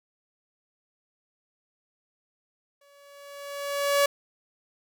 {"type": "tone with exponential growth", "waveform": "sawtooth", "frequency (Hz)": 567, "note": "C#5", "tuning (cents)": 39, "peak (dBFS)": -14, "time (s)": [2.81, 4.06], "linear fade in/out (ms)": 5, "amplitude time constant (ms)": 270, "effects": []}